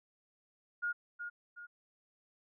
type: tone with echo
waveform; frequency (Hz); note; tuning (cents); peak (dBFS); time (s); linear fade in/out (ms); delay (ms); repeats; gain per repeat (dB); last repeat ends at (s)
sine; 1428; F6; +38; -32; 0.82-0.93; 20; 370; 2; -7; 1.67
effects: none